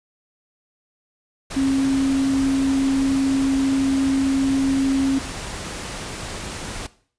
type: tone in noise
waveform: sine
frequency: 270.1 Hz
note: C#4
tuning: 45 cents flat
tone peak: -16 dBFS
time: 1.56-5.19 s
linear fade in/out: 10 ms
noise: pink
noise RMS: -31 dBFS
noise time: 1.5-6.87 s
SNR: +12 dB
effects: noise-tail reverb RT60 0.5 s tail -18 dB re dry + resampled to 22050 Hz